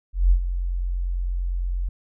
sine tone with ADSR envelope, 44.4 Hz, F1, 29 cents sharp, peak -11 dBFS, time 0.13-1.89 s, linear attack 180 ms, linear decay 82 ms, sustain -11 dB, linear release 4 ms, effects none

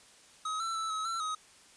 square tone with pitch steps, 1269 / 1338 / 1318 / 1282 / 1345 / 1262 Hz, D#6 / E6 / E6 / E6 / E6 / D#6, +34 / +25 / -1 / -49 / +34 / +24 cents, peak -33 dBFS, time 0.45-1.35 s, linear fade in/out 5 ms, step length 150 ms, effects white hiss -58 dBFS RMS until 1.76 s + resampled to 22050 Hz

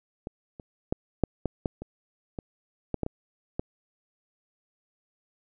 clicks, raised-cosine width 2 ms, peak -21 / -28 / -12 / -8 / -13 / -13 / -24 / -21 / -14 / -14 / -18 / -15 dBFS, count 12, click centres 0.271 / 0.598 / 0.925 / 1.237 / 1.457 / 1.658 / 1.82 / 2.388 / 2.943 / 3.033 / 3.064 / 3.595 s, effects none

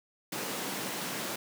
pink high-pass noise, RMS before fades -36 dBFS, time 0.32-1.36 s, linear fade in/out 5 ms, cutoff 170 Hz, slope 24 dB/octave, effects none

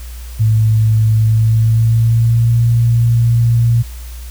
sine tone with pitch glide, 110 to 117.22 Hz, A2 to A#2, 0 to +10 cents, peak -8 dBFS, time 0.39-3.83 s, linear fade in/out 20 ms, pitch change +110 cents, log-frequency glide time 1.16-2.59 s, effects added 60 Hz sine -26 dBFS peak until 4.3 s + white hiss -39 dBFS RMS until 4.3 s

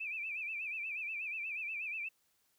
sine tone with vibrato, 2489 Hz, D#7, in tune, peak -37 dBFS, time 0-2.09 s, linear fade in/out 10 ms, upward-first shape sine, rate 8.3 Hz, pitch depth 120 cents each way, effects white hiss -75 dBFS RMS until 2.58 s

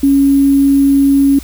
sine tone with sample-and-hold, 277.2 Hz, C#4, in tune, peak -6 dBFS, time 0.03-1.39 s, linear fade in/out 5 ms, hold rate 11025 Hz, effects added 60 Hz sine -29 dBFS peak until 1.43 s + white hiss -36 dBFS RMS until 1.43 s

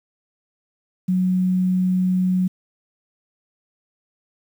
sine tone, 184 Hz, F#3, 9 cents flat, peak -16 dBFS, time 1.08-2.48 s, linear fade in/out 10 ms, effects 8-bit

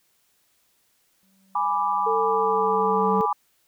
triangle tone with exponential growth, 192.5 Hz, G3, 31 cents flat, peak -21 dBFS, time 1.23-3.21 s, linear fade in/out 0 ms, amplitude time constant 430 ms
sine chord, G# diminished, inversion none, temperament equal, 830.6 / 987.8 / 1174.7 Hz, G#5 / B5 / D6, 0 / 0 / 0 cents, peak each -25 dBFS, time 1.55-3.33 s, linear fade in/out 5 ms
sine tone with pitch glide, 448.3 to 441.4 Hz, A4 to A4, +32 to +5 cents, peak -23 dBFS, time 2.06-3.26 s, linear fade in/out 10 ms, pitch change -27 cents, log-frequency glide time 2.28-2.65 s
effects white hiss -66 dBFS RMS until 3.67 s

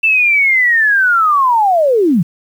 sine linear sweep, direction down, 2674 to 146.83 Hz, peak -8 dBFS, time 0.03-2.23 s, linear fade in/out 10 ms, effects 7-bit

